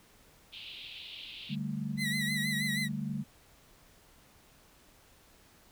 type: band-pass noise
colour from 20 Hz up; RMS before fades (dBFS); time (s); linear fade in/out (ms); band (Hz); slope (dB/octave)
pink; -46; 0.52-1.56; 20; 2600 to 3900; 48
type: chord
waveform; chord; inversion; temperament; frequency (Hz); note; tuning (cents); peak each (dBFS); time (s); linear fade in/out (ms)
sine; D suspended fourth; none; equal; 146.83 / 196 / 220; D3 / G3 / A3; 0 / 0 / 0; -37; 1.49-3.24; 20
type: tone with vibrato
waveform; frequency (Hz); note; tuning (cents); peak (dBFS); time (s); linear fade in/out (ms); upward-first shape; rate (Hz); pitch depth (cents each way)
30% pulse; 1975.5; B6; 0; -29; 1.97-2.89; 50; sine; 6.3; 72
effects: pink hiss -61 dBFS RMS until 5.71 s